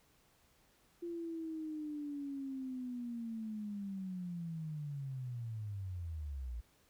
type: linear sweep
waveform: sine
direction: down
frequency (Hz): 345.4 to 55.8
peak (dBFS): -39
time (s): 1.02-6.61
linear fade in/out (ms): 10
effects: pink hiss -70 dBFS RMS until 6.89 s